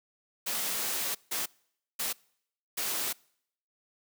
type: noise bursts at uneven times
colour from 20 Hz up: white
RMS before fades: -32 dBFS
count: 4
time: 0.46-1.15 / 1.31-1.46 / 1.99-2.13 / 2.77-3.13 s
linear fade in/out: 10 ms
effects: noise-tail reverb RT60 0.7 s tail -26 dB re dry + high-pass 200 Hz 12 dB/octave